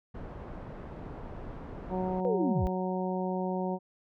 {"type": "low-pass noise", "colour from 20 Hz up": "pink", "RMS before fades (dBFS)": -42, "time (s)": [0.14, 2.21], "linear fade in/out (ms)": 10, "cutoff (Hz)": 910, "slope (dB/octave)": 12}
{"type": "harmonic tone", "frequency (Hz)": 185, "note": "F#3", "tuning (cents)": 0, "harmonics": [1, 2, 3, 4, 5], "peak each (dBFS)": [-32, -35, -37, -38, -39], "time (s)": [1.89, 3.79], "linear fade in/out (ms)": 50}
{"type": "linear sweep", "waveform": "sine", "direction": "down", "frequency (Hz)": [519, 41.2], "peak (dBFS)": -26, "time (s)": [2.25, 2.67], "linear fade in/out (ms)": 0}
{"effects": []}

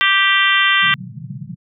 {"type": "harmonic tone", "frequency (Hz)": 392, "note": "G4", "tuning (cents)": 0, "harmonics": [3, 4, 5, 6, 7, 8, 9], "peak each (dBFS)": [-19, -18, -16, -23, -20, -19, -24], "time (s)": [0.01, 0.94], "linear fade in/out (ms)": 0}
{"type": "band-pass noise", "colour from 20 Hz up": "white", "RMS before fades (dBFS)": -31, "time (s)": [0.82, 1.56], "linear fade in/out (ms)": 20, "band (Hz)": [110, 200], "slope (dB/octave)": 96}
{"effects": []}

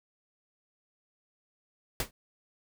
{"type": "noise with exponential decay", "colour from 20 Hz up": "pink", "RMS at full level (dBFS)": -25, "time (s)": [2, 2.11], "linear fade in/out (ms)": 2, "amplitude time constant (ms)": 22, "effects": []}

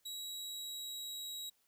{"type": "tone with pitch glide", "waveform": "sawtooth", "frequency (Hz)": [3872, 3847], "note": ["B7", "B7"], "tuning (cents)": [-35, -46], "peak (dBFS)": -39, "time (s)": [0.05, 1.5], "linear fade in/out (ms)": 10, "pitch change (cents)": -11, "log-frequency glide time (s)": [0.27, 1.32], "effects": ["white hiss -75 dBFS RMS until 1.67 s"]}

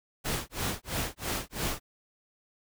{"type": "noise with tremolo", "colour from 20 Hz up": "pink", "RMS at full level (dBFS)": -30, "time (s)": [0.24, 1.8], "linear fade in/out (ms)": 20, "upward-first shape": "sine", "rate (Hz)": 3, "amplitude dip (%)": 100, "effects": []}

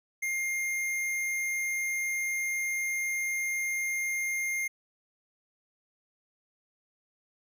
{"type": "tone with hard clipping", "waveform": "sine", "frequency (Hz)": 2118, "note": "C7", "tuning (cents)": 21, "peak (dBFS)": -30, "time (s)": [0.22, 4.68], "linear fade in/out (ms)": 10, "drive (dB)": 15, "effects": []}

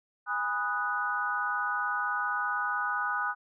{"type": "chord", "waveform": "sine", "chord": "G# minor seventh", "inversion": "none", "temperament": "equal with one note detuned", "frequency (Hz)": [822, 987.8, 1244.5, 1480], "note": ["G#5", "B5", "D#6", "F#6"], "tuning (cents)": [-18, 0, 0, 0], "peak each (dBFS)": [-36, -37, -32, -31], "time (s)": [0.26, 3.35], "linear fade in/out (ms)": 50, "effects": []}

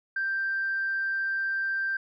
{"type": "tone", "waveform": "sine", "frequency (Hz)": 1573, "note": "G6", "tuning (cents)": 6, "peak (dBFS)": -25, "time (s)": [0.16, 1.97], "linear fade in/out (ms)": 5, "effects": ["tanh soft clip ceiling -21 dBFS"]}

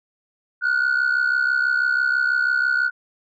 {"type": "tone pair together", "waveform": "sine", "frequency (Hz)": [1433.9, 1500], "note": ["F6", "F#6"], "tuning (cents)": [45, 23], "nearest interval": "minor second", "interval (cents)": 78, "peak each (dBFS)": -18, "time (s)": [0.61, 2.91], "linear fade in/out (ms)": 50, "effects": ["tanh soft clip ceiling -14 dBFS"]}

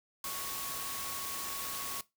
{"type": "tone in noise", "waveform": "sine", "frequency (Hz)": 1109, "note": "C#6", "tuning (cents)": 0, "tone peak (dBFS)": -44, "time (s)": [0.24, 2.01], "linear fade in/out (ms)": 2, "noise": "white", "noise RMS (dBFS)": -39, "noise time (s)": [0.24, 2.01], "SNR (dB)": -8, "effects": ["noise-tail reverb RT60 0.2 s tail -19 dB re dry"]}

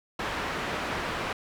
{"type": "low-pass noise", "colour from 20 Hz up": "white", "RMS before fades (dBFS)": -32, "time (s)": [0.19, 1.33], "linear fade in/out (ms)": 5, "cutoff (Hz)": 1800, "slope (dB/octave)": 12, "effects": []}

